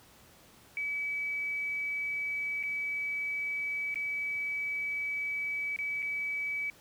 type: tone with dropouts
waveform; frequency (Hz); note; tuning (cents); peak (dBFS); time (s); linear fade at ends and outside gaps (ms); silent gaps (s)
sine; 2288; D7; -46; -31; 0.77-6.7; 1; 2.629-2.635 / 3.943-3.957 / 5.762-5.788 / 6.022-6.026
effects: pink hiss -58 dBFS RMS until 6.8 s + high-pass 60 Hz 12 dB/octave